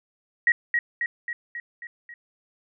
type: tone with echo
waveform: sine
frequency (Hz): 1900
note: A#6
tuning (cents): +33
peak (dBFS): -15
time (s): 0.47-0.52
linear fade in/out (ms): 2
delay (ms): 270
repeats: 6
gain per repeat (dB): -4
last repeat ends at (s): 2.14
effects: none